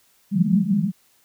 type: band-pass noise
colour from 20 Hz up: pink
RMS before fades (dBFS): -19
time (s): 0.31-0.92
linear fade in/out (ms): 50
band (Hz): 160 to 210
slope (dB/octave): 96
effects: white hiss -60 dBFS RMS until 1.24 s